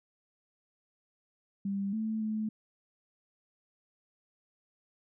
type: tone with pitch steps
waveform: sine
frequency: 198 / 219.5 / 216.5 Hz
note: G3 / A3 / A3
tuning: +18 / -4 / -28 cents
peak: -30 dBFS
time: 1.65-2.49 s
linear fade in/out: 5 ms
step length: 280 ms
effects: none